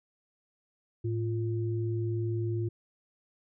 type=tone pair together; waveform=sine; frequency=110 / 347.7 Hz; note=A2 / F4; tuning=0 / -8 cents; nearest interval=octave + minor sixth; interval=1992 cents; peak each=-29 / -34 dBFS; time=1.04-2.69 s; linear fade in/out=10 ms; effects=none